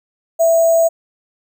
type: tone with sample-and-hold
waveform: sine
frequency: 661 Hz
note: E5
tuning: 5 cents sharp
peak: -9 dBFS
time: 0.39-0.89 s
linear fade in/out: 20 ms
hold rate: 7350 Hz
effects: none